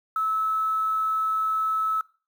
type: tone with quantisation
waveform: sine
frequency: 1301 Hz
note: E6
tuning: 23 cents flat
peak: -22 dBFS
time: 0.16-2.01 s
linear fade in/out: 2 ms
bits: 8
effects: noise-tail reverb RT60 0.4 s tail -22 dB re dry